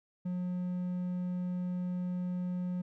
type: tone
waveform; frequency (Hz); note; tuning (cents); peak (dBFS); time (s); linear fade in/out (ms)
triangle; 180; F#3; -47; -30; 0.25-2.82; 10
effects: none